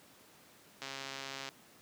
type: click train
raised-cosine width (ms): 0.2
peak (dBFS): -24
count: 92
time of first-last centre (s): 0.82-1.489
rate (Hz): 136
effects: pink hiss -60 dBFS RMS until 1.81 s + high-pass 150 Hz 12 dB/octave